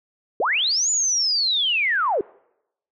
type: linear two-way sweep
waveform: sine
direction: up then down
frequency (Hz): 349.2 to 7040 to 349.2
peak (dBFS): -18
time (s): 0.4-2.21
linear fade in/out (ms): 2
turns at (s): 0.9
effects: noise-tail reverb RT60 0.8 s tail -24 dB re dry